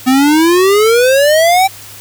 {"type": "exponential sweep", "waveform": "square", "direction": "up", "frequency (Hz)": [252.3, 784], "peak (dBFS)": -7, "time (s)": [0.06, 1.68], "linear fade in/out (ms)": 20, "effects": ["added 103 Hz sine -41 dBFS peak until 2 s", "white hiss -33 dBFS RMS until 2 s"]}